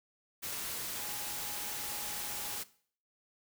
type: tone in noise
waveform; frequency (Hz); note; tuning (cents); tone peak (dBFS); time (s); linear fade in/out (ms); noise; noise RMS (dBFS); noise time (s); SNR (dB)
sine; 830; G#5; -1; -50; 0.96-2.59; 20; white; -39; 0.42-2.64; -14
effects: noise-tail reverb RT60 0.5 s tail -18 dB re dry